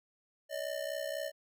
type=ring-modulated tone; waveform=square; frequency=602 Hz; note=D5; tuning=43 cents sharp; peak=-33 dBFS; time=0.49-1.32 s; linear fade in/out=50 ms; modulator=32 Hz; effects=none